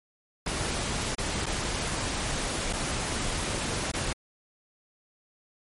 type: noise with dropouts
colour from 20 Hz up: pink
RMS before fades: -30 dBFS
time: 0.46-4.13 s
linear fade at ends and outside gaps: 5 ms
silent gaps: 1.151-1.181 / 1.459-1.464 / 2.729-2.733 / 3.917-3.936 s
effects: MP3 48 kbps